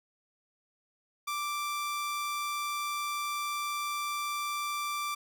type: tone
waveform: sawtooth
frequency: 1174.7 Hz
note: D6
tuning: in tune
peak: -28 dBFS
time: 1.27-5.15 s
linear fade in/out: 10 ms
effects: none